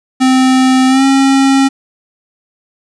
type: tone with pitch glide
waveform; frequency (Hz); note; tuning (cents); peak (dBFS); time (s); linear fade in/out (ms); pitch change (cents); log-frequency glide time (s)
square; 259.6 to 270.8; C4 to C#4; -13 to -40; -7; 0.2-1.69; 20; +73; 0.88-1.04
effects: resampled to 22050 Hz + 7-bit